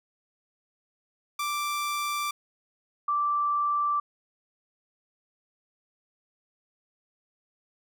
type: tone pair in turn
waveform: sawtooth / sine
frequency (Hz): 1174.7 / 1170.2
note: D6 / D6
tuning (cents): 0 / -7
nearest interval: unison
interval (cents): 7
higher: first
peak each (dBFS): -24 / -23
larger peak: second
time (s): 1.39-2.31 / 3.08-4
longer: neither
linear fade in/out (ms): 5
effects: none